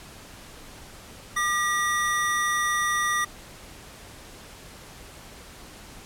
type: tone pair together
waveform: square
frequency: 1203 / 1924 Hz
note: D6 / B6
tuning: +41 / -46 cents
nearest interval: minor sixth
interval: 813 cents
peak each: -26 dBFS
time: 1.36-3.25 s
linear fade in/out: 10 ms
effects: pink hiss -45 dBFS RMS until 6.05 s + low-pass 12000 Hz 12 dB/octave